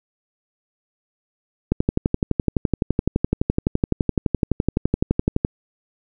click train, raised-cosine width 3 ms, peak -4 dBFS, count 45, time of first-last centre 1.72-5.449 s, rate 11.8 Hz, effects none

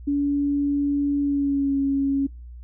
sine tone with pitch glide, 285.1 to 275.7 Hz, C#4 to C#4, +49 to -9 cents, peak -19 dBFS, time 0.07-2.27 s, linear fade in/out 10 ms, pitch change -58 cents, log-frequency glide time 1.21-1.77 s, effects noise-tail reverb RT60 0.3 s tail -25 dB re dry + added 60 Hz sine -37 dBFS peak until 2.63 s

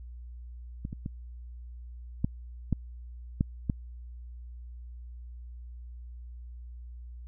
clicks, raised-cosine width 5 ms, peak -22 / -24 / -21 / -13 / -13 / -12 / -14 dBFS, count 7, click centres 0.851 / 0.929 / 1.061 / 2.245 / 2.727 / 3.409 / 3.698 s, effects added 60 Hz sine -41 dBFS peak until 7.27 s

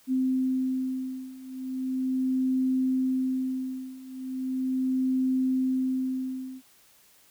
sine beating tone pair, 259.3 / 259.68 Hz, C4 / C4, -15 / -13 cents, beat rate 0.38 Hz, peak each -29 / -27 dBFS, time 0.07-6.62 s, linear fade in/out 50 ms, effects white hiss -59 dBFS RMS until 7.3 s

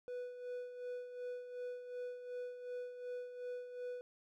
triangle tone with tremolo, 493.9 Hz, B4, in tune, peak -38 dBFS, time 0.08-4.01 s, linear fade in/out 0 ms, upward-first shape sine, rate 2.7 Hz, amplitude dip 60%, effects none

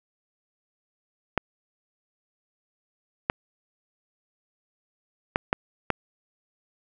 clicks, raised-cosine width 0.5 ms, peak -6 dBFS, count 5, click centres 1.377 / 3.299 / 5.359 / 5.529 / 5.903 s, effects none

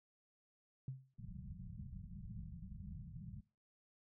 sine tone with exponential decay, 132 Hz, C3, 16 cents sharp, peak -38 dBFS, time 0.88-1.14 s, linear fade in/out 2 ms, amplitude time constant 56 ms
white low-pass noise, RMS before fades -50 dBFS, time 1.18-3.41 s, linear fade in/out 10 ms, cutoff 200 Hz, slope 96 dB/octave
effects noise-tail reverb RT60 0.3 s tail -20 dB re dry

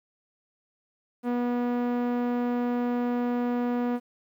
sawtooth tone with low-pass filter, 243 Hz, B3, 28 cents flat, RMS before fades -27 dBFS, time 1.23-4 s, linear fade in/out 50 ms, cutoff 1300 Hz, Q 0.52, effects 10-bit

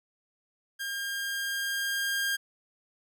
sawtooth tone with level ramp, 1609 Hz, G6, 45 cents sharp, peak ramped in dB -29 to -23 dBFS, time 0.79-2.37 s, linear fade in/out 20 ms, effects none

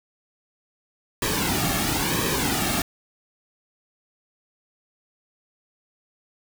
pink noise with flanger, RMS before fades -24 dBFS, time 1.22-2.82 s, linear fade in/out 2 ms, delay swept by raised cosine 1.4 to 2.03 ms, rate 1 Hz, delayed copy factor -0.7, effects none

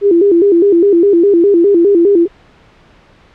sine tone with vibrato, 370 Hz, F#4, in tune, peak -5 dBFS, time 0.01-2.28 s, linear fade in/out 50 ms, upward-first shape square, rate 4.9 Hz, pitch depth 150 cents each way, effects pink hiss -45 dBFS RMS until 3.34 s + low-pass 3000 Hz 12 dB/octave

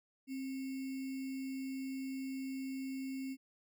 sine tone with sample-and-hold, 265.5 Hz, C4, 25 cents sharp, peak -38 dBFS, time 0.27-3.37 s, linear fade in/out 50 ms, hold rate 2450 Hz, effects none

